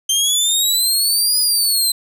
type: exponential two-way sweep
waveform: 20% pulse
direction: up then down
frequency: 3136 to 4978 to 4057 Hz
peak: -8 dBFS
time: 0.09-1.92 s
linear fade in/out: 5 ms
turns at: 1.39 s
effects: none